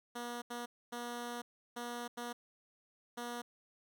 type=tone bursts at uneven times; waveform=10% pulse; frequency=240 Hz; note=B3; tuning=49 cents flat; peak=-32 dBFS; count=6; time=0.15-0.42 / 0.5-0.66 / 0.92-1.42 / 1.76-2.08 / 2.17-2.33 / 3.17-3.42 s; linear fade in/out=10 ms; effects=none

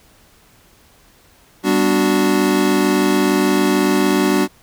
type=chord; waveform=square; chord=G major seventh; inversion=none; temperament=equal; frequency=196 / 246.9 / 293.7 / 370 Hz; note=G3 / B3 / D4 / F#4; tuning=0 / 0 / 0 / 0 cents; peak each=-20 / -22 / -18 / -19 dBFS; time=1.63-4.48 s; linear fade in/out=50 ms; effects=pink hiss -51 dBFS RMS until 4.62 s

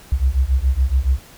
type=beating tone pair; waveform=sine; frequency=62.3 / 69.4 Hz; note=B1 / C#2; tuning=+16 / +3 cents; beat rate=7.1 Hz; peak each=-17 dBFS; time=0.12-1.19 s; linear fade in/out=5 ms; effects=pink hiss -44 dBFS RMS until 1.37 s

